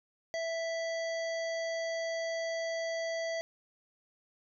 harmonic tone, 659.3 Hz, E5, in tune, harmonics 1 / 3 / 5 / 7 / 9 / 10, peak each -33 / -40 / -50 / -47 / -51 / -55 dBFS, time 0.34-3.41 s, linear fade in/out 0 ms, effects none

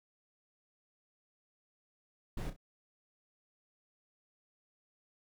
brown noise with echo, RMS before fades -37 dBFS, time 2.37-2.5 s, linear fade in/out 5 ms, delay 32 ms, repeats 2, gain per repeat -10 dB, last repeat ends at 2.564 s, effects none

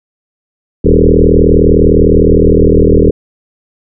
sine tone with frequency modulation, 235.6 Hz, A#3, 19 cents sharp, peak -3 dBFS, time 0.84-3.11 s, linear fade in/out 10 ms, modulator 39.8 Hz, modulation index 5.9, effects none

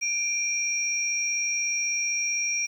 sine tone pair together, 2381 / 5663 Hz, D7 / F8, +23 / +23 cents, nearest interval octave + minor third, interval 1500 cents, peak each -27 dBFS, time 0.01-2.67 s, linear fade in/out 20 ms, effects 9-bit

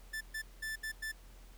45% pulse tone bursts at uneven times, 1760 Hz, A6, in tune, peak -37 dBFS, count 5, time 0.13-0.21 / 0.34-0.42 / 0.62-0.76 / 0.83-0.92 / 1.02-1.12 s, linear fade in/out 10 ms, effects added 42 Hz sine -52 dBFS peak until 1.57 s + pink hiss -62 dBFS RMS until 1.57 s

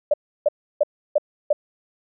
sine tone bursts, 592 Hz, D5, 14 cents sharp, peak -13 dBFS, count 5, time 0.11-1.53 s, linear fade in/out 5 ms, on 28 ms, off 320 ms, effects none

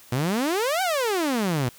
sawtooth exponential two-way sweep, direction up then down, 116.54 to 784 to 116.54 Hz, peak -18 dBFS, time 0.12-1.69 s, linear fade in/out 5 ms, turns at 0.82 s, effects white hiss -50 dBFS RMS until 1.78 s

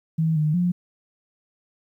sine tone with pitch steps, 160.8 / 152.6 / 177.2 Hz, E3 / D#3 / F3, -43 / -33 / +25 cents, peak -18 dBFS, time 0.18-0.72 s, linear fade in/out 10 ms, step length 180 ms, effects 10-bit

